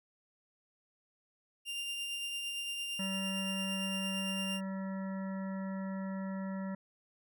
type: tone with tremolo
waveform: 40% pulse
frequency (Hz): 2794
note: F7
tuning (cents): 0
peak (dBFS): -34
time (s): 1.65-4.61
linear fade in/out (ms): 50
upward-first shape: triangle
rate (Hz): 8.8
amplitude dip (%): 30
type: harmonic tone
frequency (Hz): 192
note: G3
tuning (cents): -36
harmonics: 1 / 3 / 5 / 7 / 9 / 10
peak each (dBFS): -36 / -46 / -50 / -53 / -55 / -56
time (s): 2.99-6.75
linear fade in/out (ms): 5
effects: none